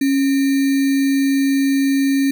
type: tone with sample-and-hold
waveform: sine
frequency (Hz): 274.1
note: C#4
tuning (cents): -19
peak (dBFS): -13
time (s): 0.01-2.31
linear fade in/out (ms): 5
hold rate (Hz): 2100
effects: none